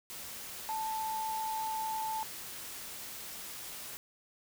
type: tone in noise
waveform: sine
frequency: 880 Hz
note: A5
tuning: in tune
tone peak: -33 dBFS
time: 0.69-2.23 s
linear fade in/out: 0 ms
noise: white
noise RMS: -44 dBFS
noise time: 0.1-3.97 s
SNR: +8 dB
effects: none